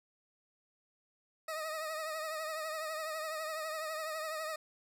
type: tone with vibrato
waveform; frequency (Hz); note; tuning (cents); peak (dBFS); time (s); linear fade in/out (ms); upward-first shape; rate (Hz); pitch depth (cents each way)
20% pulse; 628; D#5; +16; -32; 1.48-4.56; 5; triangle; 12; 61
effects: none